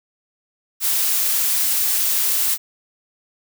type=noise; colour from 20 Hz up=blue; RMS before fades=-19 dBFS; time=0.8-2.58 s; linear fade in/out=50 ms; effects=none